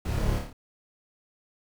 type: noise with echo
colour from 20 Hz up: brown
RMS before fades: -28 dBFS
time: 0.05-0.39 s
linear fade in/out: 5 ms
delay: 28 ms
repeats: 5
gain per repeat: -3 dB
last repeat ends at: 0.53 s
effects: none